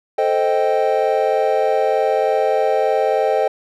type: chord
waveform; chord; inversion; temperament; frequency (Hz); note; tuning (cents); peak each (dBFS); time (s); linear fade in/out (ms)
triangle; A half-diminished seventh; none; equal; 440 / 523.3 / 622.3 / 784; A4 / C5 / Eb5 / G5; 0 / 0 / 0 / 0; -18; 0.18-3.48; 5
effects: none